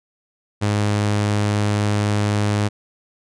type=tone; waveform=sawtooth; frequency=103.83 Hz; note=G#2; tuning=in tune; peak=-13 dBFS; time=0.61-2.69 s; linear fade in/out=20 ms; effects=resampled to 22050 Hz